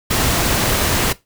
pink noise, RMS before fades -17 dBFS, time 0.1-1.13 s, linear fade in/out 10 ms, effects noise-tail reverb RT60 0.2 s tail -18 dB re dry

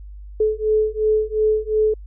sine beating tone pair, 430 / 432.8 Hz, A4 / A4, -40 / -29 cents, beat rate 2.8 Hz, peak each -19 dBFS, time 0.4-1.94 s, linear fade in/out 5 ms, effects added 50 Hz sine -34 dBFS peak until 2.06 s

